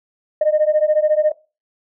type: beating tone pair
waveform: sine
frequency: 605 / 619 Hz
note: D#5 / D#5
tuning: -49 / -9 cents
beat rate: 14 Hz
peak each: -15 / -15 dBFS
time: 0.41-1.32 s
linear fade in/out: 5 ms
effects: noise-tail reverb RT60 0.3 s tail -20 dB re dry + tanh soft clip ceiling -7 dBFS